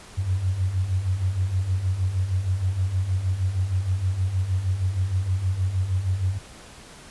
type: beating tone pair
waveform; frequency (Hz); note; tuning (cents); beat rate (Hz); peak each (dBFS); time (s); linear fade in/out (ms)
sine; 89.1 / 95.5; F2 / G2; +35 / -45; 6.4; -28 / -22; 0.17-6.39; 20
effects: pink hiss -45 dBFS RMS until 7.1 s + resampled to 24000 Hz